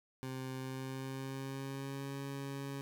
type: tone with pitch glide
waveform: 20% pulse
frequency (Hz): 130.81 to 138.27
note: C3 to C#3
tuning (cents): 0 to -4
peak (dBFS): -35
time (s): 0.23-2.81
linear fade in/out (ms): 0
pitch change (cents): +96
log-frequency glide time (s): 0.56-2.13
effects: none